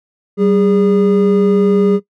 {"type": "tone pair together", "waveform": "triangle", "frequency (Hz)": [193.02, 409], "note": ["G3", "G#4"], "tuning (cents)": [-27, -26], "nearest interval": "octave + minor second", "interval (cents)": 1301, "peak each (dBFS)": -10, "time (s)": [0.37, 2], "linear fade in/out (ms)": 50, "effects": ["noise-tail reverb RT60 0.1 s tail -17 dB re dry"]}